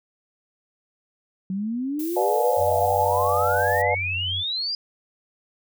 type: exponential sweep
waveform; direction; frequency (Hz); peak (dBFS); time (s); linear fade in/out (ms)
sine; up; 184.5 to 4927; -24; 1.5-4.75; 2
type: noise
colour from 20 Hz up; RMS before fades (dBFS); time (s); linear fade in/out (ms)
violet; -36; 1.99-3.82; 5
type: chord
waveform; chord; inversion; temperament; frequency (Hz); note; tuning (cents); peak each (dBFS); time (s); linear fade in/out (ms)
sine; B diminished seventh; none; just; 493.9 / 592.7 / 711.2 / 853.4; B4 / D5 / F5 / Ab5; 0 / +16 / +31 / +47; -25; 2.16-3.95; 10
type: tone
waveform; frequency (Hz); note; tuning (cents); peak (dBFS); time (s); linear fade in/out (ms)
sine; 92.5; F#2; 0; -30; 2.56-4.44; 50
effects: none